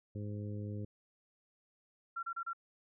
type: harmonic tone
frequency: 103.83 Hz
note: G#2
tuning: in tune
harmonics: 1 / 2 / 3 / 4 / 5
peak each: -39 / -45 / -49 / -51 / -53 dBFS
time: 0.15-0.85 s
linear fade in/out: 5 ms
type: tone bursts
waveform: sine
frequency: 1366 Hz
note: F6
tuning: 39 cents flat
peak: -36 dBFS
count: 4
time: 2.16-2.533 s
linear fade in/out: 10 ms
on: 70 ms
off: 31 ms
effects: none